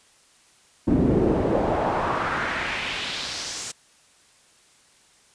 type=noise with band-pass filter sweep; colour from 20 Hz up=brown; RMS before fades=-24 dBFS; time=0.87-3.72 s; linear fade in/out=10 ms; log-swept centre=240 to 7500 Hz; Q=1.9; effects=white hiss -57 dBFS RMS until 5.34 s + resampled to 22050 Hz